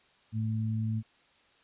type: tone pair together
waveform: sine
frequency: 110 / 220.3 Hz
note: A2 / A3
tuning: 0 / +2 cents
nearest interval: octave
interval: 1202 cents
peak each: -29 / -34 dBFS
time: 0.32-1.03 s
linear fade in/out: 50 ms
effects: white hiss -64 dBFS RMS until 1.63 s + resampled to 8000 Hz